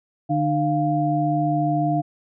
sine tone cluster, 149.7 / 302.4 / 697 Hz, D3 / D#4 / F5, +33 / -49 / -4 cents, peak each -23 / -23 / -22 dBFS, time 0.29-2.02 s, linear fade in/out 20 ms, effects none

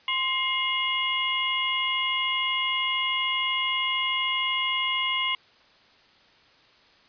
sine tone cluster, 1042 / 2125 / 2869 / 3350 Hz, C6 / C7 / F7 / G#7, -7 / +26 / +46 / +14 cents, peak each -30 / -28 / -27 / -35 dBFS, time 0.08-5.35 s, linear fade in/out 2 ms, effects white hiss -57 dBFS RMS until 7.08 s + resampled to 11025 Hz

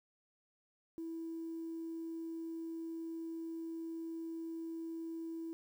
sine tone, 328.5 Hz, E4, 6 cents flat, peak -39 dBFS, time 0.98-5.53 s, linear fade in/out 0 ms, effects tanh soft clip ceiling -36 dBFS + 11-bit

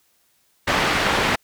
white low-pass noise, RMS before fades -20 dBFS, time 0.67-1.36 s, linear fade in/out 10 ms, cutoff 2200 Hz, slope 12 dB/octave, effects white hiss -63 dBFS RMS until 1.43 s

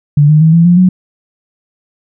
sine tone with pitch steps, 146.1 / 152.92 / 160.06 / 167.53 / 175.36 / 183.54 Hz, D3 / D#3 / D#3 / E3 / F3 / F#3, -9 / -30 / +49 / +28 / +7 / -14 cents, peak -3 dBFS, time 0.17-0.89 s, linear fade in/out 5 ms, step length 120 ms, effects none

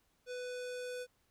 square tone with low-pass filter sweep, 496.9 Hz, B4, 11 cents sharp, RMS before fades -42 dBFS, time 0.26-1.07 s, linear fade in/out 50 ms, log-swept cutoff 6700 to 11000 Hz, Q 0.96, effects pink hiss -75 dBFS RMS until 1.3 s

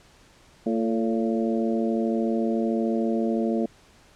harmonic tone with a mistuned harmonic, 113.6 Hz, A#2, 44 cents flat, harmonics 2 / 3 / 4 / 5 / 6, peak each -24 / -28 / -30 / -32 / -34 dBFS, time 0.66-3.66 s, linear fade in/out 5 ms, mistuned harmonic 4, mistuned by -47 cents, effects pink hiss -55 dBFS RMS until 4.15 s + low-pass 8000 Hz 12 dB/octave

